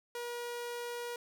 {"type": "tone", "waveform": "sawtooth", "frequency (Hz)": 479.3, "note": "A#4", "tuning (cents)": 48, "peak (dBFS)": -34, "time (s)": [0.15, 1.16], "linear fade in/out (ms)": 2, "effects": []}